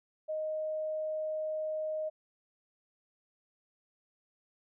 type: tone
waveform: sine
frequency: 622.3 Hz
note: D#5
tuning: in tune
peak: -32 dBFS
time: 0.28-2.1 s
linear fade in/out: 20 ms
effects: none